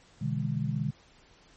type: chord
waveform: sine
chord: E dominant seventh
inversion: second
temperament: just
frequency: 123.61 / 148.33 / 164.81 / 206 Hz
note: B2 / D3 / E3 / G#3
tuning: +2 / +18 / 0 / -14 cents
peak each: -32 / -31 / -37 / -34 dBFS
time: 0.21-0.91 s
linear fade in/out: 10 ms
effects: pink hiss -59 dBFS RMS until 1.56 s + MP3 32 kbps